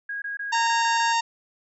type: tone bursts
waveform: sine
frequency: 1641 Hz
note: G#6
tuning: 21 cents flat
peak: -28 dBFS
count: 7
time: 0.09-1.126 s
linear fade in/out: 5 ms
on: 130 ms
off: 21 ms
type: harmonic tone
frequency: 923 Hz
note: A#5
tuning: 17 cents flat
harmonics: 1 / 2 / 3 / 4 / 5 / 6 / 7 / 8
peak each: -21 / -30 / -31 / -34 / -34 / -35 / -36 / -38 dBFS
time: 0.52-1.21 s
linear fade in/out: 10 ms
effects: none